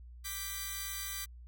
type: chord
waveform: 5% pulse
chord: G major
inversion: second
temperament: equal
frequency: 1174.7 / 1568 / 1975.5 Hz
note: D6 / G6 / B6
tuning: 0 / 0 / 0 cents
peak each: -32 / -33 / -30 dBFS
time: 0.24-1.26 s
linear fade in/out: 20 ms
effects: added 60 Hz sine -48 dBFS peak until 1.47 s